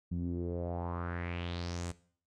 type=tone with low-pass filter sweep; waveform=sawtooth; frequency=86.7 Hz; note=F2; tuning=12 cents flat; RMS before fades=-37 dBFS; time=0.11-1.92 s; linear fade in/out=10 ms; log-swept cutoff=190 to 8500 Hz; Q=3.8; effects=noise-tail reverb RT60 0.5 s tail -18 dB re dry